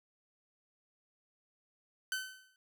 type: tone with exponential decay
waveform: sawtooth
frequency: 1524 Hz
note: G6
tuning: 49 cents flat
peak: -28 dBFS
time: 2.12-2.56 s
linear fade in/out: 1 ms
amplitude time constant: 94 ms
effects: none